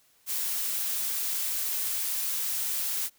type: noise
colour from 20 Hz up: blue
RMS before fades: -30 dBFS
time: 0.26-3.1 s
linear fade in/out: 50 ms
effects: white hiss -64 dBFS RMS until 3.18 s